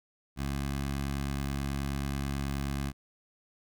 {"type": "tone with notch filter", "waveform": "15% pulse", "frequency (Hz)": 69.3, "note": "C#2", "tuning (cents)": 0, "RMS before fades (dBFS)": -33, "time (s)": [0.36, 2.93], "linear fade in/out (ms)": 50, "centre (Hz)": 530, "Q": 1.4, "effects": []}